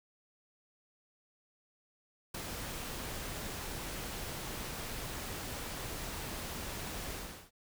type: noise with ADSR envelope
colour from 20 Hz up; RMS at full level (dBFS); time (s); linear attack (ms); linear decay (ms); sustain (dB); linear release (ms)
pink; -36; 2.34-7.51; 9; 5; -5; 380
effects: none